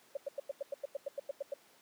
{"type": "tone bursts", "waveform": "sine", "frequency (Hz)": 560, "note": "C#5", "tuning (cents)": 18, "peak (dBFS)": -33, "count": 13, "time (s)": [0.15, 1.539], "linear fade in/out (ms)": 5, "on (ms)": 21, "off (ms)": 93, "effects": ["pink hiss -63 dBFS RMS until 1.81 s", "high-pass 300 Hz 12 dB/octave"]}